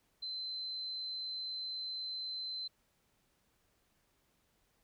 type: tone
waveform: sine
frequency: 4072 Hz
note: C8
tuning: 48 cents flat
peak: -38 dBFS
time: 0.22-2.68 s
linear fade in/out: 10 ms
effects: pink hiss -75 dBFS RMS until 4.83 s